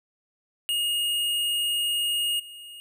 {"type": "tone with level steps", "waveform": "square", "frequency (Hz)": 2858, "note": "F7", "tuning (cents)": 39, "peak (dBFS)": [-24, -41], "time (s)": [0.69, 2.8], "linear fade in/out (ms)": 0, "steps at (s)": 2.39, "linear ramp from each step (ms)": 10, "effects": []}